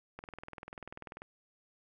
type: click train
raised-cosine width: 0.5 ms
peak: -29 dBFS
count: 22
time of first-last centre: 0.19-1.219 s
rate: 20.4 Hz
effects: none